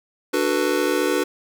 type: chord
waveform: square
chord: B minor seventh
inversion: first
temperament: just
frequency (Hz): 296.3 / 370.4 / 444.5 / 493.9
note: D4 / F#4 / A4 / B4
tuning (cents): +15 / +2 / +18 / 0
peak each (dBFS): -25 / -24 / -27 / -25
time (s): 0.33-1.24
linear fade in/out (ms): 10
effects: none